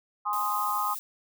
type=chord; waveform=sine; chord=Ab major; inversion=none; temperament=equal; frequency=830.6 / 1046.5 / 1244.5 Hz; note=Ab5 / C6 / Eb6; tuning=0 / 0 / 0 cents; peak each=-32 / -30 / -29 dBFS; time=0.25-0.95 s; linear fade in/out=20 ms
type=noise; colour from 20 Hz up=violet; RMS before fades=-37 dBFS; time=0.33-0.99 s; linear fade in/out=0 ms
effects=none